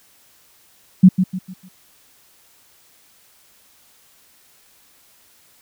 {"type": "tone with echo", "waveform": "sine", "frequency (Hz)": 185.5, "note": "F#3", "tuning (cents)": 5, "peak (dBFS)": -3, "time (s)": [1.03, 1.09], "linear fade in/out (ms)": 10, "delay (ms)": 150, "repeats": 4, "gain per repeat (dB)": -9, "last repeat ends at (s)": 1.69, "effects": ["white hiss -54 dBFS RMS until 5.61 s"]}